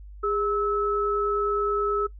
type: tone pair together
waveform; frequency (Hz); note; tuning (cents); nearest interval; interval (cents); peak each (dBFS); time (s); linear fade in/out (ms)
sine; 409.5 / 1300; G#4 / E6; -24 / -24; octave + minor sixth; 2000; -25; 0.23-2.07; 10
effects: noise-tail reverb RT60 0.1 s tail -19 dB re dry + added 50 Hz sine -40 dBFS peak until 2.19 s